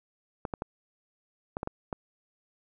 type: clicks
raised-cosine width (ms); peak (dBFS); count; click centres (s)
1; -18; 7; 0.452 / 0.538 / 0.621 / 1.569 / 1.631 / 1.674 / 1.928
effects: none